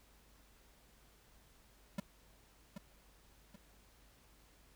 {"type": "tone with echo", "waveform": "square", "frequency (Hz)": 196, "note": "G3", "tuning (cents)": 0, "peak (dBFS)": -36, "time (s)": [1.98, 2], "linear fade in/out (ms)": 5, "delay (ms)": 780, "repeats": 2, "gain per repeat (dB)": -8, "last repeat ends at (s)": 3.56, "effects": ["added 50 Hz sine -67 dBFS peak until 4.75 s", "pink hiss -67 dBFS RMS until 4.75 s"]}